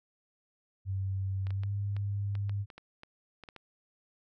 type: tone with pitch glide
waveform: sine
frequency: 96.3 to 100.74 Hz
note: G2 to G2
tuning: -30 to +48 cents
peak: -30 dBFS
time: 0.85-2.66 s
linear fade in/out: 50 ms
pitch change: +78 cents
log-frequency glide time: 1.49-1.72 s
type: clicks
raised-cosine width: 0.3 ms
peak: -31 dBFS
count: 12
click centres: 1.469 / 1.506 / 1.635 / 1.966 / 2.353 / 2.495 / 2.702 / 2.78 / 3.034 / 3.437 / 3.488 / 3.563 s
effects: none

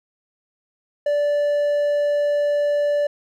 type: tone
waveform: triangle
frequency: 583 Hz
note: D5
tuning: 13 cents flat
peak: -15 dBFS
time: 1.06-3.07 s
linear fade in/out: 5 ms
effects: none

